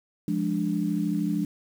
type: chord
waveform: sine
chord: D diminished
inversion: first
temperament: equal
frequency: 174.61 / 207.7 / 293.7 Hz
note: F3 / Ab3 / D4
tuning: 0 / 0 / 0 cents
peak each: -28 dBFS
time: 0.28-1.45 s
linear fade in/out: 2 ms
effects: 8-bit